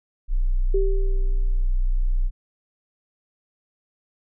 sine tone, 30.87 Hz, B0, in tune, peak -17 dBFS, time 0.28-2.31 s, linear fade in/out 50 ms
sine tone with exponential decay, 390 Hz, G4, 9 cents flat, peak -19 dBFS, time 0.74-1.66 s, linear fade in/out 5 ms, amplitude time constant 200 ms
effects none

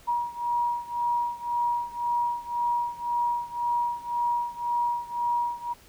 sine beating tone pair, 955 / 956.9 Hz, A#5 / A#5, +42 / +45 cents, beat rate 1.9 Hz, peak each -27 / -29 dBFS, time 0.07-5.74 s, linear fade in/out 20 ms, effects pink hiss -54 dBFS RMS until 5.88 s

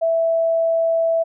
sine tone, 659.3 Hz, E5, in tune, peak -15 dBFS, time 0.01-1.24 s, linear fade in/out 20 ms, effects none

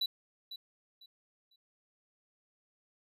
triangle tone with echo, 3951 Hz, B7, in tune, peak -28 dBFS, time 0.01-0.06 s, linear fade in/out 5 ms, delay 500 ms, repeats 3, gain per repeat -12 dB, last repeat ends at 1.56 s, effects none

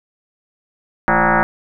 sine tone with frequency modulation, 343.2 Hz, F4, 30 cents flat, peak -11 dBFS, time 1.08-1.43 s, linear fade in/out 0 ms, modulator 186 Hz, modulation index 7.7, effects none

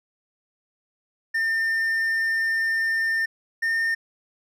triangle tone pair in turn, 1805 / 1818.6 Hz, A6 / A#6, +44 / -43 cents, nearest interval unison, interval 13 cents, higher second, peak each -19 dBFS, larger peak neither, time 1.34-3.26 / 3.62-3.95 s, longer first, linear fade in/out 10 ms, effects none

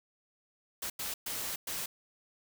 white noise bursts at uneven times, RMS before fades -37 dBFS, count 4, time 0.82-0.9 / 0.99-1.14 / 1.26-1.56 / 1.67-1.86 s, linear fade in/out 5 ms, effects none

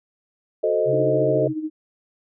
sine chord, F# diminished seventh, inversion none, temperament equal, 370 / 440 / 523.3 / 622.3 Hz, F#4 / A4 / C5 / Eb5, 0 / 0 / 0 / 0 cents, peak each -27 / -22 / -25 / -21 dBFS, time 0.63-1.48 s, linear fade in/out 10 ms
sine tone, 135 Hz, C#3, 45 cents flat, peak -25 dBFS, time 0.85-1.54 s, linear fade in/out 50 ms
sine tone with tremolo, 311.1 Hz, D#4, in tune, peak -22 dBFS, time 0.92-1.7 s, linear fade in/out 20 ms, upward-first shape sine, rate 14 Hz, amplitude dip 65%
effects none

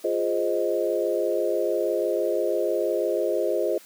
sine chord, F minor seventh, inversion none, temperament equal, 349.2 / 415.3 / 523.3 / 622.3 Hz, F4 / Ab4 / C5 / Eb5, 0 / 0 / 0 / 0 cents, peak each -27 dBFS, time 0.04-3.78 s, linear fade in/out 5 ms, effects white hiss -50 dBFS RMS until 3.85 s + high-pass 200 Hz 12 dB/octave

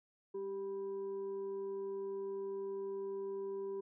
sine tone with frequency modulation, 392 Hz, G4, in tune, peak -38 dBFS, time 0.34-3.81 s, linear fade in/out 10 ms, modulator 591 Hz, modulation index 0.3, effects none

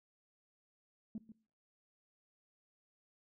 sine tone with echo, 220 Hz, A3, in tune, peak -38 dBFS, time 1.15-1.18 s, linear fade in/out 2 ms, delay 140 ms, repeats 1, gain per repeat -12 dB, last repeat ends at 1.32 s, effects noise-tail reverb RT60 0.5 s tail -20 dB re dry + tanh soft clip ceiling -35 dBFS

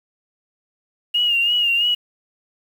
sine tone with vibrato, 2841 Hz, F7, 29 cents sharp, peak -15 dBFS, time 1.14-1.95 s, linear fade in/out 10 ms, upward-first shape sine, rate 3 Hz, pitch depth 53 cents each way, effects 7-bit

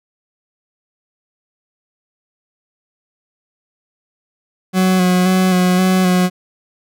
40% pulse tone with vibrato, 183.9 Hz, F#3, 10 cents flat, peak -10 dBFS, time 4.73-6.3 s, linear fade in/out 50 ms, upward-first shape square, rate 1.9 Hz, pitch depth 21 cents each way, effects none

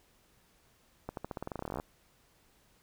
accelerating click train, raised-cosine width 1 ms, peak -23 dBFS, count 20, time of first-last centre 1.09-1.799 s, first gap 82 ms, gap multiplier 0.9, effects pink hiss -67 dBFS RMS until 2.82 s

